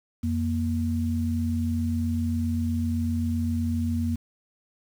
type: tone pair together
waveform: sine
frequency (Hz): 87.7 / 235.5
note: F2 / A#3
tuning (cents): +8 / +18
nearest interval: octave + perfect fourth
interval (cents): 1710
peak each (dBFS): -26 / -26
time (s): 0.23-4.16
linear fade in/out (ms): 10
effects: 8-bit